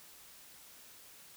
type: silence
effects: white hiss -56 dBFS RMS until 1.36 s